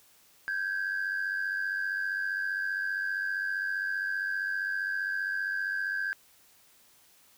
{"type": "tone pair together", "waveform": "sine", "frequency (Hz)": [1566, 1661.2], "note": ["G6", "G#6"], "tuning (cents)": [-2, 0], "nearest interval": "minor second", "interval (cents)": 102, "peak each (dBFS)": [-29, -32], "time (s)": [0.48, 6.13], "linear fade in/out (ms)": 0, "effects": ["tanh soft clip ceiling -25 dBFS", "white hiss -61 dBFS RMS until 7.37 s"]}